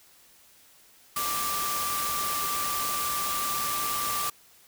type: tone in noise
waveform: sine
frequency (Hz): 1174.7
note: D6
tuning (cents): 0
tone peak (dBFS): -30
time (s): 1.16-4.3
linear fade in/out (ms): 5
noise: white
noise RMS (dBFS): -31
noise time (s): 1.16-4.3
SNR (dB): -2
effects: white hiss -57 dBFS RMS until 4.67 s